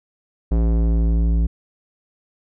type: tone with low-pass filter sweep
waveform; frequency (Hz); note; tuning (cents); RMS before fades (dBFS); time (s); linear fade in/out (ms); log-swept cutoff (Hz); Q
square; 56.2; A1; +37; -17; 0.51-1.47; 10; 530 to 210; 0.71
effects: none